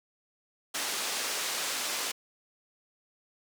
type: band-pass noise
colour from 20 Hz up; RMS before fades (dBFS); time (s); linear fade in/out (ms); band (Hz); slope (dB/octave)
white; -33; 0.74-2.12; 10; 330 to 7500; 12
effects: none